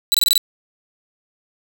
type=tone bursts; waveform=sawtooth; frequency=3951 Hz; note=B7; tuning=in tune; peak=-9 dBFS; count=6; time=0.12-0.378 s; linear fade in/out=0 ms; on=23 ms; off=24 ms; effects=none